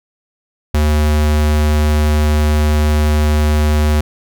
square tone, 75.5 Hz, D2, 48 cents sharp, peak -11 dBFS, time 0.74-4.01 s, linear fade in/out 5 ms, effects none

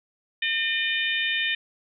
harmonic tone, 606 Hz, D#5, 46 cents flat, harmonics 3 / 4 / 5 / 6, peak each -27 / -28 / -29 / -30 dBFS, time 0.42-1.55 s, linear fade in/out 5 ms, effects none

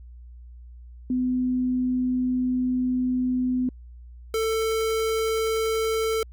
sine / square tone pair in turn, 252.6 / 444.7 Hz, B3 / A4, +39 / +18 cents, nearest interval minor seventh, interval 979 cents, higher second, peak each -21 / -23 dBFS, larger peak first, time 1.1-3.69 / 4.34-6.23 s, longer first, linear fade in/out 2 ms, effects added 60 Hz sine -41 dBFS peak until 6.32 s

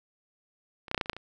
clicks, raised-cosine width 0.3 ms, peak -27 / -15 / -9 / -13 / -11 / -28 / -9 / -27 / -24 dBFS, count 9, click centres 0.882 / 0.914 / 0.946 / 0.978 / 1.012 / 1.059 / 1.097 / 1.132 / 1.166 s, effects none

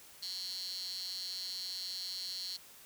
15% pulse tone with high-pass filter, 185 Hz, F#3, in tune, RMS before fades -41 dBFS, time 0.22-2.57 s, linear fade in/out 10 ms, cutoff 4300 Hz, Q 9.1, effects white hiss -56 dBFS RMS until 2.85 s

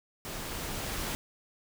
pink noise with level ramp, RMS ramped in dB -39 to -34 dBFS, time 0.25-1.15 s, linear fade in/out 0 ms, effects none

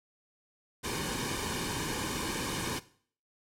pink noise with comb filter, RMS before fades -34 dBFS, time 0.83-2.8 s, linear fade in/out 20 ms, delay 1.5 ms, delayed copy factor -0.7, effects noise-tail reverb RT60 0.5 s tail -17 dB re dry + low-pass 11000 Hz 12 dB/octave

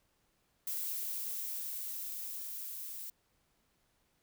violet noise with level ramp, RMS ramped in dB -37 to -44 dBFS, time 0.67-3.1 s, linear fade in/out 2 ms, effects pink hiss -75 dBFS RMS until 4.22 s

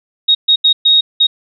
sine tone bursts at uneven times, 3756 Hz, A#7, 12 cents sharp, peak -6 dBFS, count 5, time 0.28-0.35 / 0.48-0.56 / 0.64-0.73 / 0.85-1.01 / 1.2-1.27 s, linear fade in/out 10 ms, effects none

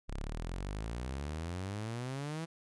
sawtooth exponential sweep, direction up, 32.34 to 167.6 Hz, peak -33 dBFS, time 0.08-2.46 s, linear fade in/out 20 ms, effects resampled to 24000 Hz

